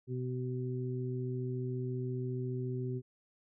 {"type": "harmonic tone", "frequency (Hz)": 126.5, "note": "B2", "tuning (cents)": 42, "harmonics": [1, 2, 3], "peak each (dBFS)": [-35, -42, -40], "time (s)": [0.07, 3.02], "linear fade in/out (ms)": 50, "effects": []}